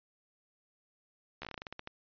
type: slowing click train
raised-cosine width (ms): 0.3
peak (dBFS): -25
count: 13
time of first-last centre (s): 1.42-1.874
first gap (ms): 13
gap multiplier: 1.18
effects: resampled to 11025 Hz